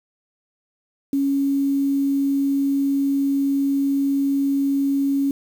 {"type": "tone with quantisation", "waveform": "sine", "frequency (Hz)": 277.2, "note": "C#4", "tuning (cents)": 0, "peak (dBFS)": -17, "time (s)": [1.13, 5.31], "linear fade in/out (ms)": 2, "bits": 7, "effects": []}